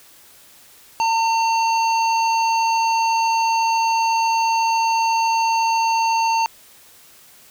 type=harmonic tone; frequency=907 Hz; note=A#5; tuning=48 cents flat; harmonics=1 / 3 / 5 / 7; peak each=-16 / -26 / -30 / -33 dBFS; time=1-6.46 s; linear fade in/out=0 ms; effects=white hiss -48 dBFS RMS until 7.5 s